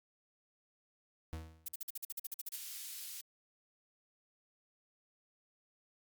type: tone with exponential decay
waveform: 40% pulse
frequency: 80.3 Hz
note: E2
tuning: 45 cents flat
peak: -37 dBFS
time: 1.33-1.74 s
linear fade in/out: 0 ms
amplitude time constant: 89 ms
type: noise bursts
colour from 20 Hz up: violet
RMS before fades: -40 dBFS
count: 13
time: 1.66-2.561 s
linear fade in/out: 5 ms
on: 25 ms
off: 48 ms
type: high-pass noise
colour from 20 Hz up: white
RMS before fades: -46 dBFS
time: 2.52-3.21 s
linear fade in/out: 2 ms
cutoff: 2900 Hz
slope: 12 dB/octave
effects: Opus 48 kbps